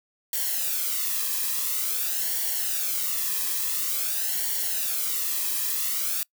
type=noise with flanger; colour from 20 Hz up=blue; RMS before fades=-27 dBFS; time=0.33-6.23 s; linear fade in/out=2 ms; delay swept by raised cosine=0.79 to 1.4 ms; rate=0.48 Hz; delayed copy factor=-0.65; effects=noise-tail reverb RT60 0.1 s tail -24 dB re dry